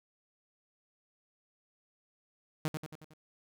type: tone with echo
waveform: sawtooth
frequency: 155.56 Hz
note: D#3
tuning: in tune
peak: -26 dBFS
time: 2.65-2.68 s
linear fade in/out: 0 ms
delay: 91 ms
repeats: 5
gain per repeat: -5 dB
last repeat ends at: 3.135 s
effects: none